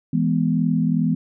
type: chord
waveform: sine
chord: E major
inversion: none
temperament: equal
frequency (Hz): 164.81 / 207.7 / 246.9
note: E3 / G#3 / B3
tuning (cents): 0 / 0 / 0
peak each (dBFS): -20 / -23 / -21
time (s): 0.13-1.15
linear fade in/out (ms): 5
effects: none